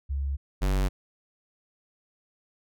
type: tone pair in turn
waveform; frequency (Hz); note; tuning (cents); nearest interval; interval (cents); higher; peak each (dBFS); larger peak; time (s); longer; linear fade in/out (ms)
sine / square; 69.3 / 47.69; C#2 / G1; 0 / -47; tritone; 647; first; -26 / -23; second; 0.09-0.37 / 0.61-0.89; neither; 20
effects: none